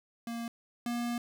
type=tone pair in turn; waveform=square; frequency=233.1 / 238.5 Hz; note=A#3 / A#3; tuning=0 / +40 cents; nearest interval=unison; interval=40 cents; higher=second; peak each=-36 / -32 dBFS; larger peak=second; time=0.27-0.48 / 0.86-1.18 s; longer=second; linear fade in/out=2 ms; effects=none